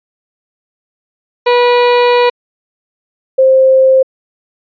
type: tone pair in turn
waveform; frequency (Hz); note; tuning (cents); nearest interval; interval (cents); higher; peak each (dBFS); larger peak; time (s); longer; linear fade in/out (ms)
30% pulse / sine; 486.7 / 526.4; B4 / C5; -25 / +10; minor second; 135; second; -4; neither; 1.46-2.3 / 3.38-4.03; first; 10
effects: resampled to 11025 Hz